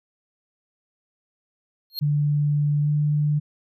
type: tone with exponential growth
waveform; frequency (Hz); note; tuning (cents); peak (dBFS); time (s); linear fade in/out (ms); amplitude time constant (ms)
square; 4247; C8; +25; -23; 1.9-1.99; 0; 19
type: tone with pitch glide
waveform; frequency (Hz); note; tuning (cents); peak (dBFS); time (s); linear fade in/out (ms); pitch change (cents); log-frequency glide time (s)
sine; 146.83 to 148.62; D3 to D3; 0 to +21; -18; 2.01-3.4; 20; +21; 2.82-2.88
effects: none